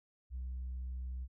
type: tone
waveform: sine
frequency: 63.3 Hz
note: B1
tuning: 43 cents sharp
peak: -36 dBFS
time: 0.3-1.28 s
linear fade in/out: 50 ms
effects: tanh soft clip ceiling -36 dBFS